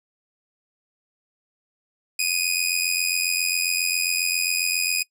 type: tone with amplitude modulation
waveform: 15% pulse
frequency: 2489 Hz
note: D#7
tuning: in tune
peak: -11 dBFS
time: 2.19-5.03 s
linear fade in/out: 5 ms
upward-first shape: sine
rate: 87.4 Hz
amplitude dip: 70%
effects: noise-tail reverb RT60 0.1 s tail -23 dB re dry